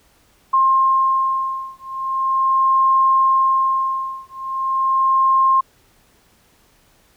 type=beating tone pair; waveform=sine; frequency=1062 / 1062.4 Hz; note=C6 / C6; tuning=+25 / +26 cents; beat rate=0.4 Hz; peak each=-17 / -17 dBFS; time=0.53-5.61 s; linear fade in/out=10 ms; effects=pink hiss -56 dBFS RMS until 7.16 s